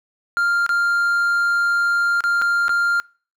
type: tone with dropouts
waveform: triangle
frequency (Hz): 1396.9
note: F6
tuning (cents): 0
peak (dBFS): -14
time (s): 0.37-3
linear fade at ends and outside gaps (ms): 0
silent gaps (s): 0.664-0.692 / 2.206-2.239 / 2.416-2.42 / 2.682-2.693
effects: noise-tail reverb RT60 0.4 s tail -25 dB re dry